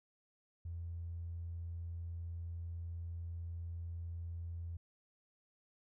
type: tone with tanh clipping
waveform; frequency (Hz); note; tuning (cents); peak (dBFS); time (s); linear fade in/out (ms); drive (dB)
triangle; 84.6; E2; +45; -40; 0.65-4.77; 5; 2
effects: none